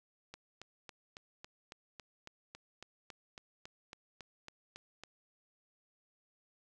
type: click train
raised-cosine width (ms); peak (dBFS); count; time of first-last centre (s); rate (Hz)
0.2; -30; 18; 0.34-5.036; 3.62
effects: none